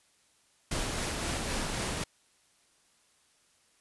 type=noise with tremolo; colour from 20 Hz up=pink; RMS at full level=-32 dBFS; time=0.71-2.04 s; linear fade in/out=5 ms; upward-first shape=sine; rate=3.8 Hz; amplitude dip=25%; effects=white hiss -67 dBFS RMS until 3.8 s + resampled to 24000 Hz